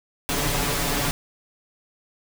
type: noise with comb filter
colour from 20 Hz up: pink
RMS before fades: -24 dBFS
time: 0.29-1.11 s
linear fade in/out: 0 ms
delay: 7 ms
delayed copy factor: +0.95
effects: none